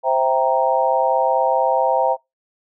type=chord; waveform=sine; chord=C dominant seventh; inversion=none; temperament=equal; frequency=523.3 / 659.3 / 784 / 932.3 Hz; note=C5 / E5 / G5 / Bb5; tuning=0 / 0 / 0 / 0 cents; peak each=-20 dBFS; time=0.03-2.17 s; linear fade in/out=50 ms; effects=noise-tail reverb RT60 0.2 s tail -25 dB re dry